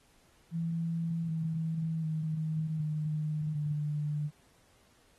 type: tone with pitch steps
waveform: sine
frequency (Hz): 166.1 / 161.65 / 157.32 / 153.11 / 149.01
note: E3 / E3 / D#3 / D#3 / D3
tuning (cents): +13 / -34 / +19 / -28 / +25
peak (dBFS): -30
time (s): 0.51-4.31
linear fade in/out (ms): 50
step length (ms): 760
effects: pink hiss -66 dBFS RMS until 5.18 s + AAC 32 kbps